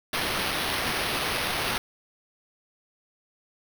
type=noise with sample-and-hold; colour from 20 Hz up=blue; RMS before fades=-28 dBFS; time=0.13-1.78 s; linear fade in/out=2 ms; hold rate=7350 Hz; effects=none